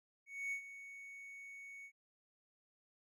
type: tone with ADSR envelope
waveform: triangle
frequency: 2224 Hz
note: C#7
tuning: 5 cents sharp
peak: -35 dBFS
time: 0.26-1.92 s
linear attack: 260 ms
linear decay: 89 ms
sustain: -13 dB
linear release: 70 ms
effects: none